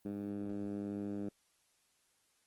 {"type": "tone with band-pass filter", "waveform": "10% pulse", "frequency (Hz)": 101.4, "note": "G#2", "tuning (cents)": -41, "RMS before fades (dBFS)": -40, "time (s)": [0.05, 1.29], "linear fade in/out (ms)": 5, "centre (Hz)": 250, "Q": 2.1, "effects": ["white hiss -74 dBFS RMS until 2.46 s", "Opus 24 kbps"]}